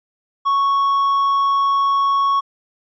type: tone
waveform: triangle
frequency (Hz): 1108.7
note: C#6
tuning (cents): 0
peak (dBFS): -12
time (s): 0.45-2.41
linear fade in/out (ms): 20
effects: resampled to 16000 Hz